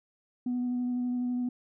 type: tone with vibrato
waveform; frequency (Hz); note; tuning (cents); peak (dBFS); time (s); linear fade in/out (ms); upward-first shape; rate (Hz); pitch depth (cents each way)
sine; 246.9; B3; 0; -26; 0.46-1.49; 5; sine; 12; 12
effects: tanh soft clip ceiling -25 dBFS